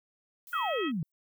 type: noise with exponential decay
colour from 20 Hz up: violet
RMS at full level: -48 dBFS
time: 0.47-1.12 s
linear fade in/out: 1 ms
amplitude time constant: 140 ms
type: harmonic tone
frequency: 643 Hz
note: E5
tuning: 43 cents flat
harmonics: 2 / 3 / 4 / 5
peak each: -36 / -39 / -39 / -39 dBFS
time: 0.52-0.92 s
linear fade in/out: 50 ms
type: exponential sweep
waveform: sine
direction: down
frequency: 1480 to 145.3 Hz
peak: -29 dBFS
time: 0.53-1.03 s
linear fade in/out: 2 ms
effects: none